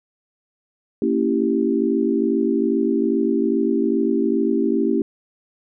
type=chord; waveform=sine; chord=A# diminished seventh; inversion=none; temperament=equal with one note detuned; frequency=229.7 / 277.2 / 329.6 / 392 Hz; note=A#3 / C#4 / E4 / G4; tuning=-25 / 0 / 0 / 0 cents; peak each=-22 dBFS; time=1.02-5.02 s; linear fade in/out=2 ms; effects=none